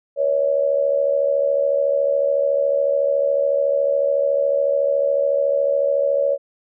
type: tone with amplitude modulation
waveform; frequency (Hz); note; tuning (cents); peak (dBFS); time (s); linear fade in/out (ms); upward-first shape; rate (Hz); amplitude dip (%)
sine; 560; C#5; +18; -12; 0.16-6.38; 50; sine; 73.9; 75
effects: none